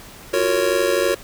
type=chord; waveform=square; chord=Gb major seventh; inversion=third; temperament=just; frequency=346.9 / 370 / 462.5 / 555 Hz; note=F4 / Gb4 / Bb4 / Db5; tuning=-12 / 0 / -14 / +2 cents; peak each=-26 / -23 / -23 / -21 dBFS; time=0.33-1.15 s; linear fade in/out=10 ms; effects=pink hiss -41 dBFS RMS until 1.23 s